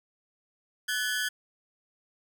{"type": "ring-modulated tone", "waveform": "sawtooth", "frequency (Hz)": 1609, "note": "G6", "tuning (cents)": 45, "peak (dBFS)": -21, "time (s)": [0.88, 1.29], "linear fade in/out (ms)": 10, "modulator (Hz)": 113, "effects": []}